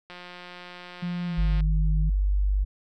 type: click train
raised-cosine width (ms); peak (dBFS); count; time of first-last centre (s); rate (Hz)
0.3; -26; 269; 0.1-1.606; 178
type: tone with pitch glide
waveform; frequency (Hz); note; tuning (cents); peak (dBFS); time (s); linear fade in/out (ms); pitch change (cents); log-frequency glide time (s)
sine; 174.61 to 155.56; F3 to D#3; 0 to 0; -27; 1.02-2.1; 10; -200; 1.26-1.49
type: tone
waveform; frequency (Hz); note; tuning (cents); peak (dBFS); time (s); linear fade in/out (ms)
sine; 49; G1; 0; -20; 1.37-2.65; 20
effects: none